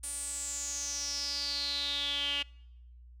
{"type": "tone with band-pass filter sweep", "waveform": "sawtooth", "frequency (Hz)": 285.1, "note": "C#4", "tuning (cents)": 49, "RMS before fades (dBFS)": -35, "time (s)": [0.03, 2.43], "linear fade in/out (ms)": 10, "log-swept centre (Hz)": [9300, 2900], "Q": 8.9, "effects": ["noise-tail reverb RT60 0.9 s tail -26 dB re dry", "added 60 Hz sine -50 dBFS peak until 3.2 s"]}